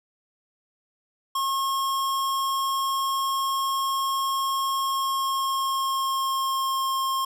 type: tone with pitch glide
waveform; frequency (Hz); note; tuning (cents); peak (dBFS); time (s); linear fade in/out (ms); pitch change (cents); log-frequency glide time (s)
square; 1082 to 1069.6; C#6 to C6; -42 to +38; -24; 1.35-7.25; 5; -20; 4.81-6.95
effects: none